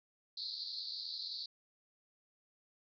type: band-pass noise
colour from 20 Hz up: pink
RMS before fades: -43 dBFS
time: 0.37-1.46 s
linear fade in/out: 5 ms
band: 4000 to 4700 Hz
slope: 96 dB/octave
effects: none